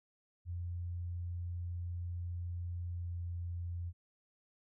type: tone with pitch glide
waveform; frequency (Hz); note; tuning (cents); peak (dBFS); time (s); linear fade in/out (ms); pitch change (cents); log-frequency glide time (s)
sine; 87.31 to 86.71; F2 to F2; 0 to -12; -37; 0.45-3.93; 50; -12; 2.91-3.17
effects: none